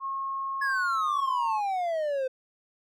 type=tone; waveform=sine; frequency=1084 Hz; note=C#6; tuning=39 cents flat; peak=-29 dBFS; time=0-1.61 s; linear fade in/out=50 ms
type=exponential sweep; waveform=triangle; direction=down; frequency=1707 to 511 Hz; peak=-24 dBFS; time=0.61-2.28 s; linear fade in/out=10 ms
effects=none